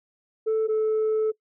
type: tone pair in turn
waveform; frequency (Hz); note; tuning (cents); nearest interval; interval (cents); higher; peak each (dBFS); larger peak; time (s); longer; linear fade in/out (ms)
sine; 440 / 435.4; A4 / A4; 0 / -18; unison; 18; first; -18; neither; 0.46-0.68 / 0.68-1.32; second; 20
effects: noise-tail reverb RT60 0.1 s tail -23 dB re dry + tanh soft clip ceiling -19 dBFS